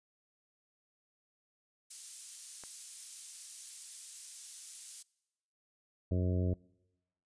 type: high-pass noise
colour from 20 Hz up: pink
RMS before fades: -46 dBFS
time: 1.9-5.03 s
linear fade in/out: 10 ms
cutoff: 8000 Hz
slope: 12 dB/octave
type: click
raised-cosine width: 0.5 ms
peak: -35 dBFS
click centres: 2.637 s
type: harmonic tone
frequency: 90.8 Hz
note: F#2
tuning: 32 cents flat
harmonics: 1 / 2 / 3 / 4 / 5 / 6 / 7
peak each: -30 / -36 / -40 / -42 / -44 / -46 / -47 dBFS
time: 6.11-6.54 s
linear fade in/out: 5 ms
effects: noise-tail reverb RT60 1.0 s tail -25 dB re dry + resampled to 22050 Hz